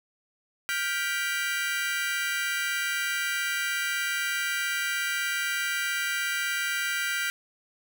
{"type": "chord", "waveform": "35% pulse", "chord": "G dominant seventh", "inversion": "third", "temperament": "just", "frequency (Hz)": [1411.2, 1568, 1960, 2352], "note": ["F6", "G6", "B6", "D7"], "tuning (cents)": [18, 0, -14, 2], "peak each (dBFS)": [-30, -30, -32, -32], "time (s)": [0.69, 7.3], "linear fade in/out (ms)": 0, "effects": []}